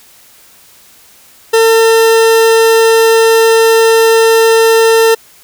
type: tone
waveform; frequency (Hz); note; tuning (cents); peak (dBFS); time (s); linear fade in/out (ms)
40% pulse; 451.5; A4; +45; -4; 1.53-5.15; 10
effects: white hiss -42 dBFS RMS until 5.43 s